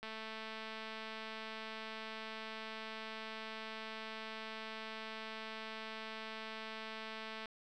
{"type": "click train", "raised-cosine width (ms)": 0.3, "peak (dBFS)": -30, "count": 1635, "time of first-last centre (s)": [0.03, 7.457], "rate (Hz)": 220, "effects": []}